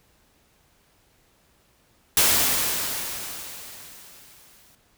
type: noise with exponential decay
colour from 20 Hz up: white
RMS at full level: -17 dBFS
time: 2.17-4.75 s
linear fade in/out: 2 ms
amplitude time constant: 560 ms
effects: pink hiss -62 dBFS RMS until 4.97 s

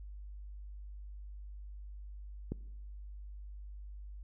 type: click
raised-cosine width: 3 ms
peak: -23 dBFS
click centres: 2.52 s
effects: noise-tail reverb RT60 1.0 s tail -22 dB re dry + added 50 Hz sine -44 dBFS peak until 4.23 s

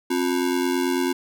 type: ring-modulated tone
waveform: square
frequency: 311.1 Hz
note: D#4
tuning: in tune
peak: -18 dBFS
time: 0.1-1.13 s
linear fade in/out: 10 ms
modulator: 44.6 Hz
effects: none

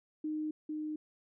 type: tone pair in turn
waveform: sine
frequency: 307.6 / 306.4 Hz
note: D#4 / D#4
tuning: -20 / -27 cents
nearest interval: unison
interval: 7 cents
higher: first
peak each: -33 / -35 dBFS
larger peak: first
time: 0.24-0.51 / 0.69-0.96 s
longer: neither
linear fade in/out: 5 ms
effects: none

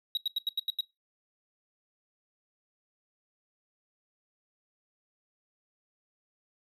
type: tone bursts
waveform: triangle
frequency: 3836 Hz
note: A#7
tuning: 49 cents sharp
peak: -25 dBFS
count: 7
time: 0.15-0.808 s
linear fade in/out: 2 ms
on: 22 ms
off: 84 ms
effects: noise-tail reverb RT60 0.2 s tail -20 dB re dry

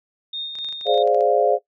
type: tone with tremolo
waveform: sine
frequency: 3675 Hz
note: A#7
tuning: 25 cents flat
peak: -25 dBFS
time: 0.33-1.03 s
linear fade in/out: 5 ms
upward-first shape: sine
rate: 3.8 Hz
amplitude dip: 45%
type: clicks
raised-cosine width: 0.2 ms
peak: -26 dBFS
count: 12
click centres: 0.554 / 0.587 / 0.646 / 0.688 / 0.726 / 0.811 / 0.868 / 0.943 / 0.977 / 1.075 / 1.146 / 1.208 s
type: chord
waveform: sine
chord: D half-diminished seventh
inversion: second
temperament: equal with one note detuned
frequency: 418 / 523.3 / 587.3 / 698.5 Hz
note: Ab4 / C5 / D5 / F5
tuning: +11 / 0 / 0 / 0 cents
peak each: -20 dBFS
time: 0.85-1.59 s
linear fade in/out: 50 ms
effects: noise-tail reverb RT60 0.1 s tail -18 dB re dry

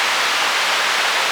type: band-pass noise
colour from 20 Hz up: pink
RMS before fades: -18 dBFS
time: 0-1.31 s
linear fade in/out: 0 ms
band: 1000 to 4000 Hz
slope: 12 dB/octave
effects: none

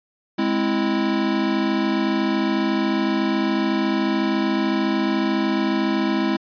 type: chord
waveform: square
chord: Ab augmented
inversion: none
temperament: equal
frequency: 207.7 / 261.6 / 329.6 Hz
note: Ab3 / C4 / E4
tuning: 0 / 0 / 0 cents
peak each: -24 / -25 / -23 dBFS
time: 0.38-6.37 s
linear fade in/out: 10 ms
effects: resampled to 11025 Hz

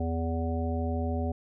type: harmonic tone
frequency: 82.41 Hz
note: E2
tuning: in tune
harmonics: 1 / 3 / 5 / 7 / 9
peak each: -29 / -33 / -38 / -38 / -38 dBFS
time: 0-1.32 s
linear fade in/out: 5 ms
effects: none

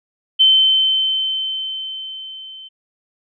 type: tone with level ramp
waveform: sine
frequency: 3082 Hz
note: G7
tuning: 30 cents flat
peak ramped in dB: -7 to -34 dBFS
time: 0.39-2.69 s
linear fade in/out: 20 ms
effects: none

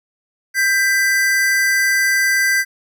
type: tone pair together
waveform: square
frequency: 1582 / 1993.2 Hz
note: G6 / B6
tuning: +15 / +15 cents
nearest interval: major third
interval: 400 cents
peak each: -17 dBFS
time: 0.54-2.65 s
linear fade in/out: 50 ms
effects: none

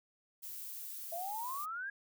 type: noise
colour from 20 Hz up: violet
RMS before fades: -45 dBFS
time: 0.42-1.66 s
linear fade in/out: 20 ms
type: exponential sweep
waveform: sine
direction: up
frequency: 656 to 1661.2 Hz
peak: -38 dBFS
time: 1.12-1.9 s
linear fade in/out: 5 ms
effects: none

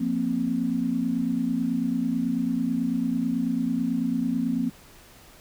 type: chord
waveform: sine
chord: F suspended fourth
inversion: none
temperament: just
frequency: 174.61 / 232.8 / 261.9 Hz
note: F3 / Bb3 / C4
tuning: 0 / -2 / +2 cents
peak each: -31 / -26 / -26 dBFS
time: 0-4.7 s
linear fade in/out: 10 ms
effects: pink hiss -51 dBFS RMS until 5.4 s

